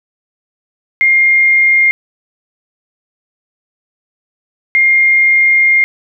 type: tone pair in turn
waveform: sine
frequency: 2121 / 2121 Hz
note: C7 / C7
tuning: +23 / +23 cents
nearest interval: unison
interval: 0 cents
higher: neither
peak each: -6 dBFS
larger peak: neither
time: 1.01-1.91 / 4.75-5.84 s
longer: second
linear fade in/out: 0 ms
effects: none